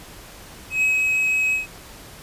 triangle tone with ADSR envelope, 2551 Hz, D#7, 43 cents sharp, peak -14 dBFS, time 0.7-1.67 s, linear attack 120 ms, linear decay 160 ms, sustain -2 dB, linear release 140 ms, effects pink hiss -42 dBFS RMS until 2.22 s + resampled to 32000 Hz

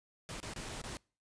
pink noise with dropouts, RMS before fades -43 dBFS, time 0.29-0.97 s, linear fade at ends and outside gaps 0 ms, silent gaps 0.401-0.429 / 0.536-0.561 / 0.689-0.693 / 0.816-0.839 s, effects noise-tail reverb RT60 0.4 s tail -26 dB re dry + resampled to 22050 Hz

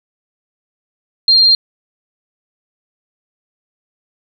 sine tone, 4195 Hz, C8, 4 cents sharp, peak -6 dBFS, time 1.28-1.55 s, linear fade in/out 2 ms, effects none

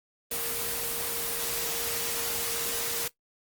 sine tone in noise, 466.2 Hz, A#4, in tune, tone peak -39 dBFS, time 0.31-3.08 s, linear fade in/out 5 ms, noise white, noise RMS -31 dBFS, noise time 0.31-3.08 s, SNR -11 dB, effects noise-tail reverb RT60 0.1 s tail -17 dB re dry + Opus 24 kbps

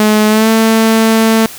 sawtooth tone with pitch glide, 213.4 to 223 Hz, G#3 to A3, +47 to +23 cents, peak -3 dBFS, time 0-1.46 s, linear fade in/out 2 ms, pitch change +76 cents, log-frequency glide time 0.28-0.49 s, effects white hiss -30 dBFS RMS until 1.58 s

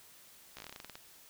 slowing click train, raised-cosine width 0.2 ms, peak -28 dBFS, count 13, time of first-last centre 0.57-0.955 s, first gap 15 ms, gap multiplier 1.13, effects white hiss -58 dBFS RMS until 1.29 s

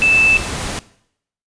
sine tone in noise, 2637 Hz, E7, in tune, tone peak -10 dBFS, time 0.02-0.37 s, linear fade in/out 0 ms, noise pink, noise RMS -24 dBFS, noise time 0-0.79 s, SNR +11 dB, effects noise-tail reverb RT60 0.7 s tail -19 dB re dry + resampled to 22050 Hz

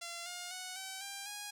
5% pulse tone with pitch steps, 685 / 710.8 / 737.6 / 765.3 / 794.2 / 824.1 Hz, F5 / F5 / F#5 / G5 / G5 / G#5, -34 / +30 / -6 / -42 / +22 / -14 cents, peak -30 dBFS, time 0.01-1.51 s, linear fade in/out 10 ms, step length 250 ms, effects none

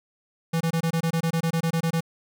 square tone bursts, 164.81 Hz, E3, in tune, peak -22 dBFS, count 15, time 0.53-2.007 s, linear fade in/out 10 ms, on 77 ms, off 23 ms, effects none

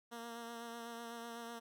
10% pulse tone with vibrato, 233.1 Hz, A#3, in tune, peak -37 dBFS, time 0.11-1.6 s, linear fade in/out 20 ms, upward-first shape sine, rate 8 Hz, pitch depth 22 cents each way, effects none

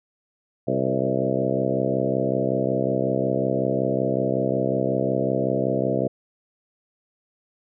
harmonic tone with a mistuned harmonic, 65.41 Hz, C2, in tune, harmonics 2 / 3 / 4 / 5 / 6 / 7 / 8 / 9 / 10, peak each -29 / -29 / -29 / -29 / -29 / -29 / -29 / -29 / -29 dBFS, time 0.67-6.08 s, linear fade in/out 10 ms, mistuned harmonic 8, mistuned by -20 cents, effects none

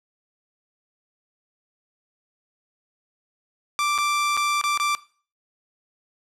sawtooth tone with dropouts, 1174.7 Hz, D6, in tune, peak -17 dBFS, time 3.79-4.95 s, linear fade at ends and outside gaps 0 ms, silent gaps 3.979-3.985 / 4.368-4.374 / 4.613-4.639 / 4.775-4.799 s, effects noise-tail reverb RT60 0.4 s tail -18 dB re dry + low-pass 10000 Hz 12 dB/octave

